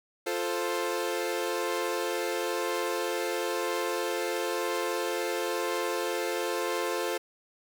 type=chord; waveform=sawtooth; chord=F major; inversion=none; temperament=equal; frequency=349.2 / 440 / 523.3 Hz; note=F4 / A4 / C5; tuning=0 / 0 / 0 cents; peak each=-29 dBFS; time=0.26-7.18 s; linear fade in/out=10 ms; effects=none